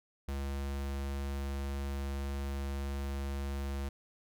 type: tone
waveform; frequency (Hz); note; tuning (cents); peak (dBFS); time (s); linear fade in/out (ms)
square; 69.3; C#2; 0; -35; 0.28-3.89; 5
effects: none